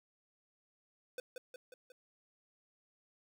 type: tone with echo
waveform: square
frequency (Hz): 504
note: B4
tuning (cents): +35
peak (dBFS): -40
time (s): 1.18-1.2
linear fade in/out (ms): 2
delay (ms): 180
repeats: 4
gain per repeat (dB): -4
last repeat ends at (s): 1.92
effects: none